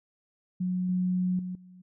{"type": "tone with level steps", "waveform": "sine", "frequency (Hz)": 182.3, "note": "F#3", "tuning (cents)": -25, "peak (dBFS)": [-26, -24, -32, -48], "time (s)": [0.6, 1.82], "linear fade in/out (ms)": 10, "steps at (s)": [0.89, 1.39, 1.55], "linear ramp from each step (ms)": 2, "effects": []}